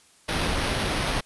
pink noise with sample-and-hold, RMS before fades -26 dBFS, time 0.28-1.21 s, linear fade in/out 10 ms, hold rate 7350 Hz, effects white hiss -57 dBFS RMS until 1.25 s + resampled to 24000 Hz

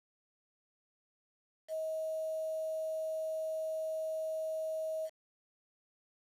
sine tone with quantisation, 635 Hz, D#5, 35 cents sharp, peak -34 dBFS, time 1.68-5.1 s, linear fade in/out 50 ms, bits 9, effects resampled to 32000 Hz

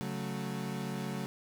35% pulse chord, F# minor, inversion second, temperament equal, 138.59 / 185 / 220 Hz, C#3 / F#3 / A3, 0 / 0 / 0 cents, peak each -38 / -37 / -38 dBFS, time 0.01-1.26 s, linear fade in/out 0 ms, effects none

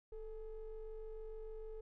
triangle ring-modulated tone, 207.7 Hz, G#3, in tune, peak -39 dBFS, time 0.12-1.81 s, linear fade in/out 5 ms, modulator 231 Hz, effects tanh soft clip ceiling -37 dBFS

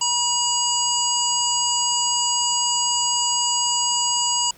harmonic tone, 964 Hz, B5, 42 cents flat, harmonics 1 / 3 / 5 / 7 / 8, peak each -25 / -25 / -25 / -25 / -25 dBFS, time 0.01-4.51 s, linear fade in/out 5 ms, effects pink hiss -50 dBFS RMS until 4.57 s

